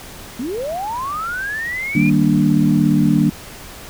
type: linear sweep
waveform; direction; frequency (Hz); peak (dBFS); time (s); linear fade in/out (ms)
sine; up; 221.2 to 2451; -21; 0.39-2.1; 5
type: chord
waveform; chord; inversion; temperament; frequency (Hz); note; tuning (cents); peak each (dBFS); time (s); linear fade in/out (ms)
sine; Eb major seventh; none; equal; 155.56 / 196 / 233.1 / 293.7; Eb3 / G3 / Bb3 / D4; 0 / 0 / 0 / 0; -17; 1.95-3.3; 5
effects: pink hiss -36 dBFS RMS until 3.89 s